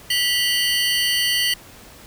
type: tone cluster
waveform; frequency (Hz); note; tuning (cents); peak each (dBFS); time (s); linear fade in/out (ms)
square; 1963 / 2861 / 3088 / 4519; B6 / F7 / G7 / C#8; -11 / +41 / -27 / +33; -24; 0.1-1.54; 5
effects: pink hiss -44 dBFS RMS until 2.06 s